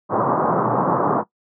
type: band-pass noise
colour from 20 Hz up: white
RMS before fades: -19 dBFS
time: 0.09-1.24 s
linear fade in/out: 50 ms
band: 120 to 1200 Hz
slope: 48 dB/octave
effects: noise-tail reverb RT60 0.1 s tail -18 dB re dry